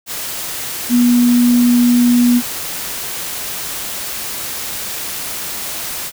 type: tone in noise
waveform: sine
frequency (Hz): 242.5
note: B3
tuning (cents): -31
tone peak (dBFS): -8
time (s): 0.89-2.42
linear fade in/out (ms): 50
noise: white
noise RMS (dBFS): -24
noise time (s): 0.06-6.12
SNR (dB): +13
effects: none